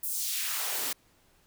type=noise with high-pass filter sweep; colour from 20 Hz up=white; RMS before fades=-32 dBFS; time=0.03-0.93 s; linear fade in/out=5 ms; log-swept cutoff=12000 to 200 Hz; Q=1.2; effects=pink hiss -65 dBFS RMS until 1.46 s